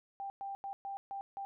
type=tone bursts at uneven times; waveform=sine; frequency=790 Hz; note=G5; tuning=13 cents sharp; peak=-38 dBFS; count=6; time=0.2-0.3 / 0.41-0.55 / 0.64-0.73 / 0.85-0.97 / 1.11-1.21 / 1.37-1.45 s; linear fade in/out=0 ms; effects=none